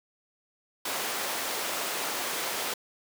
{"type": "high-pass noise", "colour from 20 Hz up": "pink", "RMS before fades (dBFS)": -32, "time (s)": [0.85, 2.74], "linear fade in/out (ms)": 5, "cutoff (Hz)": 470, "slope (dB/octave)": 12, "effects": []}